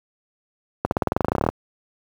accelerating click train, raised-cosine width 1 ms, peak -4 dBFS, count 17, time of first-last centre 0.85-1.489 s, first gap 61 ms, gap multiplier 0.94, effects high-pass 60 Hz 12 dB/octave + 7-bit

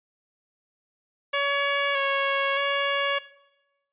10% pulse tone with pitch steps, 564 / 552 / 561 Hz, C#5 / C#5 / C#5, +30 / -7 / +21 cents, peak -14 dBFS, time 1.33-3.19 s, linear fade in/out 10 ms, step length 620 ms, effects noise-tail reverb RT60 0.9 s tail -17 dB re dry + resampled to 8000 Hz

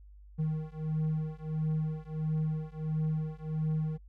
triangle beating tone pair, 155.5 / 157 Hz, D#3 / D#3, -1 / +16 cents, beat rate 1.5 Hz, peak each -31 dBFS, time 0.38-3.98 s, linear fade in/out 20 ms, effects noise-tail reverb RT60 0.1 s tail -26 dB re dry + added 50 Hz sine -50 dBFS peak until 4.08 s

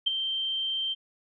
sine tone with ADSR envelope, 3136 Hz, G7, in tune, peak -19 dBFS, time 0.06-0.95 s, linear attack 13 ms, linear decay 14 ms, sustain -8 dB, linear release 28 ms, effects none

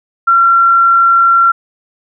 sine tone, 1366 Hz, F6, 39 cents flat, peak -5 dBFS, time 0.27-1.52 s, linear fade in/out 10 ms, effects none

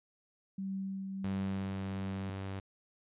sine tone with tremolo, 193.1 Hz, G3, 26 cents flat, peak -34 dBFS, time 0.58-2.3 s, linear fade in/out 5 ms, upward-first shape triangle, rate 1.5 Hz, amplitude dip 35%
sawtooth tone, 96.8 Hz, G2, 21 cents flat, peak -34 dBFS, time 1.24-2.6 s, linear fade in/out 5 ms
effects resampled to 8000 Hz

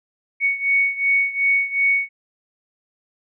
sine beating tone pair, 2225 / 2227.7 Hz, C#7 / C#7, +6 / +8 cents, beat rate 2.7 Hz, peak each -18 / -21 dBFS, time 0.4-2.09 s, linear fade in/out 50 ms, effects none

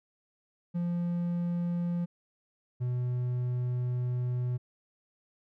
triangle tone pair in turn, 173.5 / 123.93 Hz, F3 / B2, -11 / +6 cents, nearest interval tritone, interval 583 cents, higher first, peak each -26 dBFS, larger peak neither, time 0.74-2.06 / 2.8-4.58 s, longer second, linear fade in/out 20 ms, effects none

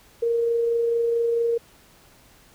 sine tone with amplitude modulation, 466.2 Hz, A#4, in tune, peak -18 dBFS, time 0.22-1.58 s, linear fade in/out 10 ms, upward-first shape sine, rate 24.5 Hz, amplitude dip 25%, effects pink hiss -54 dBFS RMS until 2.54 s

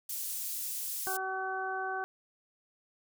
pink high-pass noise, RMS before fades -37 dBFS, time 0.09-1.17 s, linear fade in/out 5 ms, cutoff 9200 Hz, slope 12 dB/octave
harmonic tone, 379.5 Hz, F#4, 44 cents sharp, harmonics 1 / 2 / 3 / 4, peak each -40 / -36 / -41 / -37 dBFS, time 1.07-2.04 s, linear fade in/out 0 ms
effects none

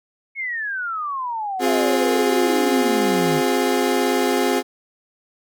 sine exponential sweep, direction down, 2217 to 147 Hz, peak -23 dBFS, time 0.35-3.42 s, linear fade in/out 50 ms
30% pulse chord, F minor, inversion second, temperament equal with one note detuned, 261.6 / 357.2 / 415.3 Hz, C4 / F4 / Ab4, 0 / +39 / 0 cents, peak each -19 dBFS, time 1.59-4.63 s, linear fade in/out 50 ms
effects none

